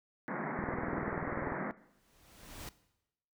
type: band-pass noise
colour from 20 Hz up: pink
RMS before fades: -38 dBFS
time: 0.28-1.71 s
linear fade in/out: 0 ms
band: 140 to 2100 Hz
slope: 96 dB/octave
type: click train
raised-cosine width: 2 ms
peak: -24 dBFS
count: 20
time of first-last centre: 0.59-1.521 s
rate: 20.4 Hz
type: noise with exponential growth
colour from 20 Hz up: pink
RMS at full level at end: -43 dBFS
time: 1.77-2.69 s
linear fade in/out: 2 ms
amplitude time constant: 200 ms
effects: noise-tail reverb RT60 0.9 s tail -18 dB re dry